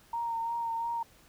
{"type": "tone with vibrato", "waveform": "sine", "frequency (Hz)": 925, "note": "A#5", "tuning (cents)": -14, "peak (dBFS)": -30, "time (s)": [0.13, 1.03], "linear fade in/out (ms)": 5, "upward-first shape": "sine", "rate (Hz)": 2.9, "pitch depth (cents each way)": 23, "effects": ["pink hiss -60 dBFS RMS until 1.28 s"]}